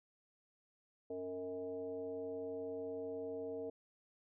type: tone with frequency modulation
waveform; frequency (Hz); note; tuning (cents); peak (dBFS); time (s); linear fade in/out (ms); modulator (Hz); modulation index
sine; 458.1; A#4; -30; -40; 1.1-3.7; 5; 181; 0.84
effects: none